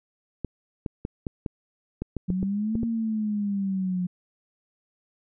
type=clicks; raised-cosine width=3 ms; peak=-16 dBFS; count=11; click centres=0.447 / 0.862 / 1.051 / 1.268 / 1.462 / 2.02 / 2.167 / 2.303 / 2.429 / 2.754 / 2.832 s
type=exponential two-way sweep; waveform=sine; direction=up then down; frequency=178.2 to 232.8 to 178.2 Hz; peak=-24 dBFS; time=2.28-4.07 s; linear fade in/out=10 ms; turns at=2.83 s
effects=none